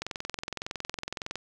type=click train; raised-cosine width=0.2 ms; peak=-16 dBFS; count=30; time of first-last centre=0.02-1.356 s; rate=21.7 Hz; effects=none